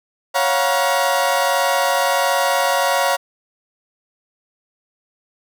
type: chord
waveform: 30% pulse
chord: Gb major seventh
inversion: second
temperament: equal with one note detuned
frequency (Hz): 554.4 / 698.5 / 740 / 954.7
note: Db5 / F5 / Gb5 / Bb5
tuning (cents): 0 / 0 / 0 / +41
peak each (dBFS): -17 / -19 / -21 / -18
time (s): 0.34-3.17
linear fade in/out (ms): 20
effects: none